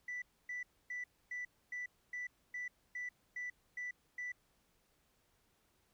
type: tone bursts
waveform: sine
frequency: 1975.5 Hz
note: B6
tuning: in tune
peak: -38 dBFS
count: 11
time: 0.08-4.32 s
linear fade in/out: 5 ms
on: 140 ms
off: 270 ms
effects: tanh soft clip ceiling -37 dBFS + pink hiss -75 dBFS RMS until 5.93 s